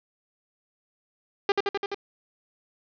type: tone with echo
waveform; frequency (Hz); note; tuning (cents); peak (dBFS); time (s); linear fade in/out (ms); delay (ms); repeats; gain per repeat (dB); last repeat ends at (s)
sawtooth; 400.6; G4; +38; -15; 1.49-1.52; 2; 85; 5; -2; 1.945
effects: resampled to 11025 Hz + 7-bit